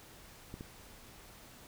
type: clicks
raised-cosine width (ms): 3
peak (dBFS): -30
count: 2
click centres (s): 0.541 / 0.609
effects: pink hiss -55 dBFS RMS until 1.67 s